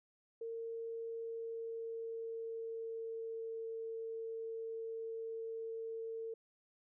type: tone with pitch glide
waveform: sine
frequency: 457.2 to 451.7 Hz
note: A#4 to A4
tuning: -34 to +45 cents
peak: -40 dBFS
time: 0.41-6.34 s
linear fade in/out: 5 ms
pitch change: -21 cents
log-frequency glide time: 1.14-3.68 s
effects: none